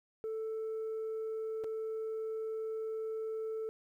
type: tone with dropouts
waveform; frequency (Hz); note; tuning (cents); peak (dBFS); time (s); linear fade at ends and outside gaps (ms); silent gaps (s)
sine; 441.3; A4; +5; -33; 0.24-3.69; 0; 1.638-1.643
effects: tanh soft clip ceiling -34 dBFS + 12-bit